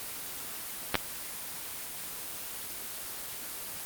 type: clicks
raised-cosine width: 0.3 ms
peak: -8 dBFS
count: 2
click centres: 0.944 / 0.954 s
effects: white hiss -39 dBFS RMS until 3.85 s + Opus 24 kbps